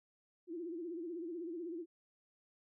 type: tone with vibrato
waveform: sine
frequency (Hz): 338.8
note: E4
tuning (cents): +48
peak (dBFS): -40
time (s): 0.47-1.86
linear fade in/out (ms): 50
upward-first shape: sine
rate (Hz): 16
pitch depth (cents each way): 110
effects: none